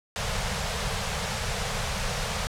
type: band-stop noise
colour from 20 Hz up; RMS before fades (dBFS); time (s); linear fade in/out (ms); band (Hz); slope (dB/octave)
pink; -29; 0.16-2.47; 0; 210 to 420; 96
effects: low-pass 8000 Hz 12 dB/octave